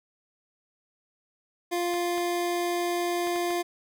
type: tone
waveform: 25% pulse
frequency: 349.2 Hz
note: F4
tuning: in tune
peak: -22 dBFS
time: 1.71-3.63 s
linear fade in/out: 20 ms
type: clicks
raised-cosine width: 0.3 ms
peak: -24 dBFS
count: 5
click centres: 1.94 / 2.18 / 3.272 / 3.36 / 3.506 s
effects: none